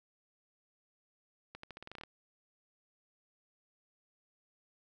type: accelerating click train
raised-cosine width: 0.3 ms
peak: -30 dBFS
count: 11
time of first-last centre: 1.55-2.036 s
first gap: 84 ms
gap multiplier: 0.87
effects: none